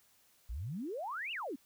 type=exponential two-way sweep; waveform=sine; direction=up then down; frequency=50 to 2979 to 234.9 Hz; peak=-37 dBFS; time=0.49-1.56 s; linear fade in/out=10 ms; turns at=1.32 s; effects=white hiss -68 dBFS RMS until 1.65 s